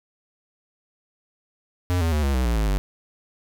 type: tone with pitch steps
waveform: square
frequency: 89.7 / 82.26 / 75.43 / 69.17 / 63.43 / 58.16 / 53.34 / 48.91 Hz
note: F2 / E2 / D2 / C#2 / B1 / A#1 / G#1 / G1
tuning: +47 / -3 / +47 / -3 / +47 / -3 / +47 / -3 cents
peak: -20 dBFS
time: 1.9-2.78 s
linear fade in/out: 0 ms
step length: 110 ms
effects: none